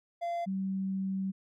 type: tone pair in turn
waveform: triangle / sine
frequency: 687 / 191.89 Hz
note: F5 / G3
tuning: -29 / -37 cents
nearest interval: octave + minor seventh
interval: 2208 cents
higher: first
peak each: -29 / -30 dBFS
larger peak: first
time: 0.21-0.46 / 0.46-1.32 s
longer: second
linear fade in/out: 20 ms
effects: none